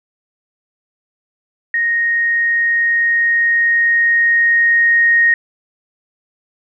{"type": "tone with level ramp", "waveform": "sine", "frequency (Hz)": 1864.7, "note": "A#6", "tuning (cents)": 0, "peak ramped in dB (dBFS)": [-13, -8], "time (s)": [1.74, 5.34], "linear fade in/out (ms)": 2, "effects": []}